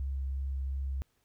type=tone with vibrato; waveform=sine; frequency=67.4 Hz; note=C#2; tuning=48 cents flat; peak=-31 dBFS; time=0-1.02 s; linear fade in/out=0 ms; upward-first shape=triangle; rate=2.8 Hz; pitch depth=15 cents each way; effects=pink hiss -74 dBFS RMS until 1.24 s